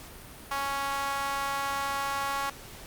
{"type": "tone with high-pass filter", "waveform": "sawtooth", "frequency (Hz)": 277.2, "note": "C#4", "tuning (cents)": 0, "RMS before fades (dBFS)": -31, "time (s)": [0.51, 2.5], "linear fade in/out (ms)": 5, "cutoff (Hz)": 1000, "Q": 2.9, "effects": ["pink hiss -46 dBFS RMS until 2.86 s", "Opus 48 kbps"]}